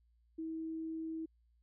sine tone, 322.1 Hz, E4, 40 cents flat, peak -38 dBFS, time 0.38-1.26 s, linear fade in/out 10 ms, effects added 58 Hz sine -68 dBFS peak until 1.62 s

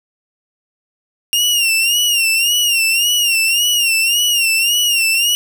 sawtooth tone with vibrato, 2794 Hz, F7, in tune, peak -9 dBFS, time 1.33-5.35 s, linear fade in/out 0 ms, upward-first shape sine, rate 1.8 Hz, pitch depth 92 cents each way, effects none

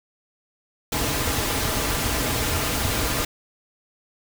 pink noise with comb filter, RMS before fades -24 dBFS, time 0.92-3.25 s, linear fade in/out 5 ms, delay 5.4 ms, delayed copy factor -0.5, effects none

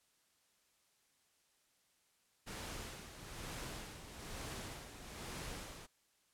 pink noise with tremolo, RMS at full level -45 dBFS, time 2.46-5.87 s, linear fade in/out 20 ms, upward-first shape sine, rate 1.1 Hz, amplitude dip 60%, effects white hiss -75 dBFS RMS until 6.33 s + low-pass 11000 Hz 12 dB/octave

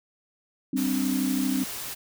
sine chord, G suspended fourth, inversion none, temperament just, 196 / 261.3 / 294 Hz, G3 / C4 / D4, 0 / -2 / +2 cents, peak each -30 / -25 / -30 dBFS, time 0.73-1.64 s, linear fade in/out 5 ms
white noise, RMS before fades -35 dBFS, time 0.76-1.95 s, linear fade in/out 20 ms
effects none

